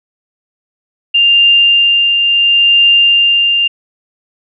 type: tone with tremolo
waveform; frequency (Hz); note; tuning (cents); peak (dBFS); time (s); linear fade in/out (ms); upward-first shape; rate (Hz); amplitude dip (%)
sine; 2796; F7; +1; -4; 1.14-3.68; 10; triangle; 0.72; 40
effects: none